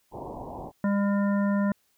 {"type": "low-pass noise", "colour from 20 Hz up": "white", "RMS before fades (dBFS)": -38, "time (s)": [0.11, 0.72], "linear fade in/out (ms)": 50, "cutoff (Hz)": 1000, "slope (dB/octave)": 96}
{"type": "harmonic tone", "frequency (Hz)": 201.2, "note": "G3", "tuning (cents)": 45, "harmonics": [1, 3, 5, 7, 9], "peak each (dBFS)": [-22, -32, -36, -39, -41], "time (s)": [0.84, 1.72], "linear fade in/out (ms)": 2}
{"effects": ["white hiss -69 dBFS RMS until 1.97 s"]}